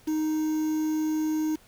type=tone with quantisation; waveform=triangle; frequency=311.1 Hz; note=D#4; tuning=in tune; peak=-22 dBFS; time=0.07-1.56 s; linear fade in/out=10 ms; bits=7; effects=pink hiss -57 dBFS RMS until 1.67 s